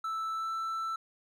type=tone with pitch glide; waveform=triangle; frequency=1318.5 to 1328.4 Hz; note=E6 to E6; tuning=0 to +13 cents; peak=-30 dBFS; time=0.04-0.96 s; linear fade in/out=5 ms; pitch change=+13 cents; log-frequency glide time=0.34-0.51 s; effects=none